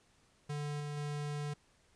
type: tone with level steps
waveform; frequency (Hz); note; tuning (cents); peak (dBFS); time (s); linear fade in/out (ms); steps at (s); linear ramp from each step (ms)
square; 146.9; D3; +1; -37 / -39 / -37; 0.49-1.54; 10; 0.8 / 0.97; 2
effects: pink hiss -69 dBFS RMS until 1.95 s + resampled to 22050 Hz